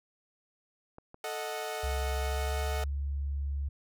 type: clicks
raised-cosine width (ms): 1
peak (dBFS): -33 / -34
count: 2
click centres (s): 0.984 / 1.144
type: chord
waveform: sawtooth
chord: D# diminished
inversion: second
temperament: equal with one note detuned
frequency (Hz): 440 / 622.3 / 735.3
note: A4 / D#5 / F#5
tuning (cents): 0 / 0 / -11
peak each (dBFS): -35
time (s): 1.24-2.84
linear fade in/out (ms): 2
type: tone with pitch glide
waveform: sine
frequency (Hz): 66.9 to 70.31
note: C2 to C#2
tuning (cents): +39 to +25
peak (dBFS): -30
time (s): 1.83-3.69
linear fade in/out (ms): 10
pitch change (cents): +86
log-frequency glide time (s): 2.19-2.6
effects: none